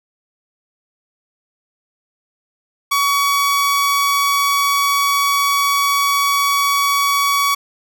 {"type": "tone", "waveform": "sawtooth", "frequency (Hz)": 1129, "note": "C#6", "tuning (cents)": 31, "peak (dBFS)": -10, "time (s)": [2.91, 7.55], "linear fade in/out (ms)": 10, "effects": []}